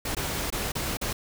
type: noise with dropouts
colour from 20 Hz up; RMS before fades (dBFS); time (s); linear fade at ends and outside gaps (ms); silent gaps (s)
pink; -30; 0.05-1.13; 5; 0.15-0.167 / 0.503-0.524 / 0.72-0.752 / 0.971-1.013
effects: none